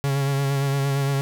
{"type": "tone with vibrato", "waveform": "45% pulse", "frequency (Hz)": 138.59, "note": "C#3", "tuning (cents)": 0, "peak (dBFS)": -20, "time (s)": [0.04, 1.21], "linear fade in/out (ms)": 0, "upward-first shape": "sine", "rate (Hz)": 8.7, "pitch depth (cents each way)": 28, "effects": []}